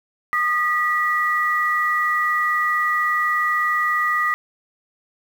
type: tone pair together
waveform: sine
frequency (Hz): 1228 / 1943.7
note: D#6 / B6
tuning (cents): -23 / -28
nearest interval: minor sixth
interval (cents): 795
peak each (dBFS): -20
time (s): 0.33-4.34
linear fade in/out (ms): 0
effects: 7-bit